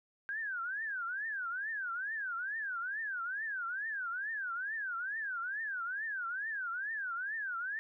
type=tone with vibrato; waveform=sine; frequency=1568 Hz; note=G6; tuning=in tune; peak=-35 dBFS; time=0.29-7.79 s; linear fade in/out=0 ms; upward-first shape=triangle; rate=2.3 Hz; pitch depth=280 cents each way; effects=none